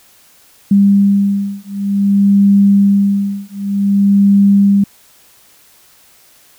sine beating tone pair, 199.3 / 199.84 Hz, G3 / G3, +29 / +34 cents, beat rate 0.54 Hz, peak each -11 dBFS, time 0.71-4.84 s, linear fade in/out 5 ms, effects white hiss -47 dBFS RMS until 6.58 s

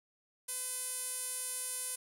sawtooth tone with band-pass filter, 506 Hz, B4, 42 cents sharp, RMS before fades -39 dBFS, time 0.48-1.96 s, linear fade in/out 10 ms, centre 10000 Hz, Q 3.9, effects none

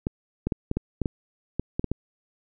clicks, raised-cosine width 3 ms, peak -12 dBFS, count 11, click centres 0.069 / 0.47 / 0.522 / 0.714 / 0.77 / 1.017 / 1.058 / 1.596 / 1.795 / 1.843 / 1.916 s, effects none

